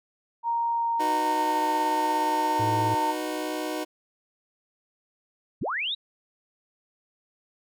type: tone with pitch glide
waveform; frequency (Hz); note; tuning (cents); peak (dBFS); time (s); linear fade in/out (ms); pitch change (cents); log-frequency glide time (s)
sine; 932.3 to 908.9; A#5 to A#5; 0 to -44; -23; 0.43-3.15; 50; -44; 0.71-1.7
type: chord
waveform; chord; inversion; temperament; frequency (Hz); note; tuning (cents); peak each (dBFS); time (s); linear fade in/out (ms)
25% pulse; B major; first; just; 308.7 / 370.4 / 493.9; D#4 / F#4 / B4; -14 / +2 / 0; -27 / -31 / -32; 0.99-3.85; 20
type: harmonic tone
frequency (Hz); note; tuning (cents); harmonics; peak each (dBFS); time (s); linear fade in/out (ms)
110; A2; 0; 1 / 3 / 4; -28 / -38 / -40; 2.59-2.95; 10
type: linear sweep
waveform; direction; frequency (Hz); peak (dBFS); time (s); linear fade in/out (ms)
sine; up; 54.8 to 3932; -26; 5.61-5.95; 10
effects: none